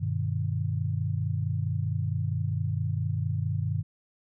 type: chord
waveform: sine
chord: G augmented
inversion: none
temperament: just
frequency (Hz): 98 / 122.5 / 153.12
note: G2 / B2 / D#3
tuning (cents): 0 / -14 / -27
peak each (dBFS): -29 / -31 / -31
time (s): 0-3.83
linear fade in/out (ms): 20
effects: none